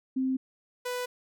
sine / sawtooth tone pair in turn, 261.6 / 495.4 Hz, C4 / B4, 0 / +5 cents, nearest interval major seventh, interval 1105 cents, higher second, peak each -25 / -27 dBFS, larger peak first, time 0.16-0.37 / 0.85-1.06 s, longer neither, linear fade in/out 10 ms, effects none

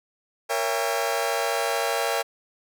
sawtooth chord, A# diminished seventh, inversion none, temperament just, 466.2 / 559.4 / 671.3 / 805.5 Hz, A#4 / C#5 / E5 / G5, 0 / +16 / +31 / +47 cents, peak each -25 dBFS, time 0.49-2.23 s, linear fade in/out 20 ms, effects none

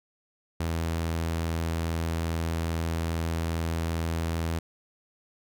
sawtooth tone, 82.41 Hz, E2, in tune, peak -23 dBFS, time 0.6-4.59 s, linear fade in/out 5 ms, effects none

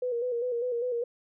sine tone with vibrato, 485 Hz, B4, 31 cents flat, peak -27 dBFS, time 0.02-1.04 s, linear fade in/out 5 ms, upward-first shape square, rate 5 Hz, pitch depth 51 cents each way, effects none

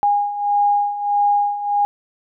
sine beating tone pair, 817 / 818.6 Hz, G#5 / G#5, -29 / -25 cents, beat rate 1.6 Hz, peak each -21 / -16 dBFS, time 0.03-1.85 s, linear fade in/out 0 ms, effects none

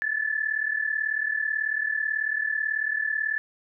sine tone pair together, 1721.8 / 1760 Hz, A6 / A6, -38 / 0 cents, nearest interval unison, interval 38 cents, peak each -27 dBFS, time 0.02-3.38 s, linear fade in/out 0 ms, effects none

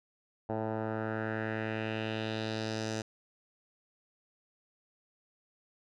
10% pulse tone with low-pass filter sweep, 110 Hz, A2, in tune, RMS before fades -35 dBFS, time 0.49-3.02 s, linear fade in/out 5 ms, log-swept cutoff 850 to 6400 Hz, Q 2.4, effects none

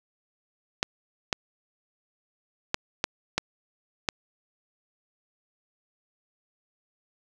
clicks, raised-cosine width 0.2 ms, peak -6 dBFS, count 6, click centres 0.829 / 1.328 / 2.744 / 3.041 / 3.38 / 4.088 s, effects none

